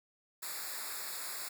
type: noise with comb filter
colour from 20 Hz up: white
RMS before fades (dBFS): -41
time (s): 0.42-1.49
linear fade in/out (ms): 10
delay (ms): 0.33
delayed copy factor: -0.95
effects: none